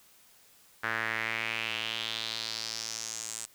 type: tone with band-pass filter sweep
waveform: sawtooth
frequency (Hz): 112.4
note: A2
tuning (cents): +37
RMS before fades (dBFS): -35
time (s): 0.83-3.46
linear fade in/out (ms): 10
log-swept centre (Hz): 1600 to 8000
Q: 3.5
effects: white hiss -60 dBFS RMS until 3.54 s